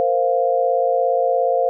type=chord; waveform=sine; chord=Bb suspended second; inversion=none; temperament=equal; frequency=466.2 / 523.3 / 698.5 Hz; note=Bb4 / C5 / F5; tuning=0 / 0 / 0 cents; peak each=-22 / -18 / -19 dBFS; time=0-1.69 s; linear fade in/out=0 ms; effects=none